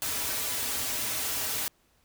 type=noise with comb filter; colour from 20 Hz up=white; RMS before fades=-31 dBFS; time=0.02-1.68 s; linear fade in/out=0 ms; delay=5.6 ms; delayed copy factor=-0.75; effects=pink hiss -67 dBFS RMS until 2.04 s